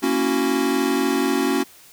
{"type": "chord", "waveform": "square", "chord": "F# dominant seventh", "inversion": "first", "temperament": "equal", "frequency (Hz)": [233.1, 277.2, 329.6, 370], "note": ["A#3", "C#4", "E4", "F#4"], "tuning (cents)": [0, 0, 0, 0], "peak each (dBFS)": [-27, -22, -28, -24], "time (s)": [0.02, 1.64], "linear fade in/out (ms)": 20, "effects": ["white hiss -48 dBFS RMS until 1.92 s"]}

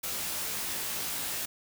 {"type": "noise with comb filter", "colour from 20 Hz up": "white", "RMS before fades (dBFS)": -34, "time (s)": [0.03, 1.46], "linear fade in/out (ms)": 10, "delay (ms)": 18, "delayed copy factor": 0.8, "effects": []}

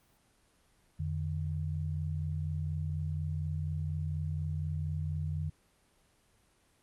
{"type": "tone pair together", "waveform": "sine", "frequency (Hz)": [87.2, 151.36], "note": ["F2", "D#3"], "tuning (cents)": [-2, -47], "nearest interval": "minor seventh", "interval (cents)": 955, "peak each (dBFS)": [-34, -35], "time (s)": [0.99, 5.5], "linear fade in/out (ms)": 10, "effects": ["pink hiss -68 dBFS RMS until 6.82 s", "Opus 24 kbps"]}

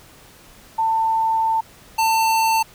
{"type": "tone pair in turn", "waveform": ["sine", "square"], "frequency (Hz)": [894, 894], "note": ["A5", "A5"], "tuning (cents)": [27, 27], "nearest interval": "unison", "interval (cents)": 0, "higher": "neither", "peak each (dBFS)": -16, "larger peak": "neither", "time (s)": [[0.78, 1.61], [1.98, 2.63]], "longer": "first", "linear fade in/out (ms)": 10, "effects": ["pink hiss -47 dBFS RMS until 2.74 s"]}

